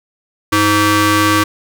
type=ring-modulated tone; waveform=sawtooth; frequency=415.3 Hz; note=G#4; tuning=in tune; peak=-3 dBFS; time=0.52-1.44 s; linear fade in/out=10 ms; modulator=732 Hz; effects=none